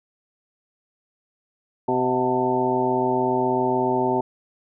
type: harmonic tone with a mistuned harmonic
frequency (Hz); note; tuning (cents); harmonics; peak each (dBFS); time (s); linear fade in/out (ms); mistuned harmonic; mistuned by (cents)
127.1; C3; -50; 1 / 2 / 3 / 4 / 5 / 6 / 7; -33 / -26 / -23 / -33 / -28 / -29 / -24; 1.88-4.21; 5; 6; -71
effects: none